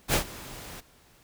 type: noise with ADSR envelope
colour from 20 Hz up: pink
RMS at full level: -22 dBFS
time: 0.08-0.81 s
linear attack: 56 ms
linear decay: 100 ms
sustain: -20 dB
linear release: 16 ms
effects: pink hiss -59 dBFS RMS until 1.23 s